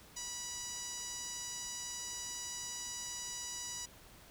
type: tone with band-pass filter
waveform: sawtooth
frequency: 976 Hz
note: B5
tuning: 21 cents flat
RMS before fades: -43 dBFS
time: 0.16-3.86 s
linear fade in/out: 10 ms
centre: 6400 Hz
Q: 3.1
effects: pink hiss -58 dBFS RMS until 4.3 s